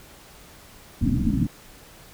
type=low-pass noise; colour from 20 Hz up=white; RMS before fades=-22 dBFS; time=1.01-1.47 s; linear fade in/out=5 ms; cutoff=300 Hz; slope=96 dB/octave; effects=pink hiss -48 dBFS RMS until 2.13 s